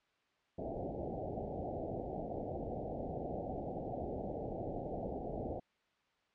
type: low-pass noise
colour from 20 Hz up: white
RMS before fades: -41 dBFS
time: 0.58-5.6 s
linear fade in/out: 10 ms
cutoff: 780 Hz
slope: 96 dB/octave
effects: white hiss -75 dBFS RMS until 6.34 s + low-pass 3000 Hz 12 dB/octave